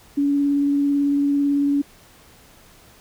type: tone with vibrato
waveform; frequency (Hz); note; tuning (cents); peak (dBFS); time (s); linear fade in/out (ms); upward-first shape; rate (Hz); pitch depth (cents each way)
sine; 283.9; C#4; +41; -16; 0.17-1.82; 10; sine; 18; 11
effects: pink hiss -50 dBFS RMS until 3 s